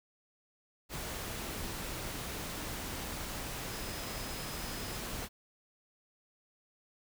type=tone in noise; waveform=sine; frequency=5070 Hz; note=D#8; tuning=32 cents sharp; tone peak=-50 dBFS; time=3.68-5.01 s; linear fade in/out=50 ms; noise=pink; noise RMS=-40 dBFS; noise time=0.89-5.29 s; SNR=-13 dB; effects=none